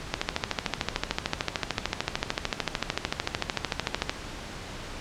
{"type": "click train", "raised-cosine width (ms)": 0.2, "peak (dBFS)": -7, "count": 54, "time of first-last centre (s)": [0.14, 4.095], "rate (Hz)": 13.4, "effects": ["pink hiss -39 dBFS RMS until 5 s", "low-pass 6000 Hz 12 dB/octave"]}